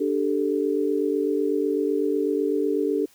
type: chord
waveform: sine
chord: D suspended fourth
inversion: none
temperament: equal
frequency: 293.7 / 392 / 440 Hz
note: D4 / G4 / A4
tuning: 0 / 0 / 0 cents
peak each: -25 dBFS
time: 0-3.06 s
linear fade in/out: 10 ms
effects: white hiss -57 dBFS RMS until 3.14 s